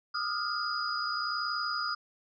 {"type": "tone cluster", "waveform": "sine", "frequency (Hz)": [1217, 1278, 1410, 4936], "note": ["D#6", "D#6", "F6", "D#8"], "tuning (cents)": [-39, 46, 16, -15], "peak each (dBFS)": [-35, -38, -35, -35], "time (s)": [0.14, 1.95], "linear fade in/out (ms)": 10, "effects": []}